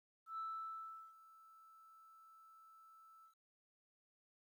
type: tone with ADSR envelope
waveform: sine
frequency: 1318.5 Hz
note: E6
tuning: in tune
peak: -40 dBFS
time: 0.26-3.35 s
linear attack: 120 ms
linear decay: 750 ms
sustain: -21 dB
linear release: 97 ms
effects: tanh soft clip ceiling -38 dBFS + 13-bit